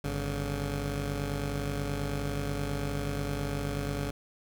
15% pulse tone pair together, 50.13 / 141.8 Hz, G1 / C#3, +39 / +40 cents, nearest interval octave + tritone, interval 1801 cents, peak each -27 dBFS, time 0.04-4.11 s, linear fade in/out 5 ms, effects none

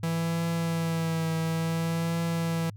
45% pulse tone with vibrato, 164.81 Hz, E3, in tune, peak -26 dBFS, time 0.03-2.7 s, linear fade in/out 5 ms, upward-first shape triangle, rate 0.57 Hz, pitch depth 28 cents each way, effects added 104 Hz sine -41 dBFS peak until 2.76 s

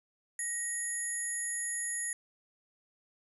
sine tone cluster, 1883 / 6890 / 10620 Hz, A#6 / A8 / E9, +17 / -37 / +12 cents, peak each -39 / -39 / -35 dBFS, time 0.39-2.13 s, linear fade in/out 2 ms, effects 11-bit

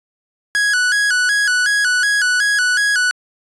45% pulse tone with vibrato, 1568 Hz, G6, in tune, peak -13 dBFS, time 0.55-3.11 s, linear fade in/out 0 ms, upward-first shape square, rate 2.7 Hz, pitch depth 100 cents each way, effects resampled to 22050 Hz

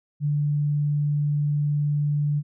sine tone, 146.83 Hz, D3, in tune, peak -20 dBFS, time 0.2-2.43 s, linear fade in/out 50 ms, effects none

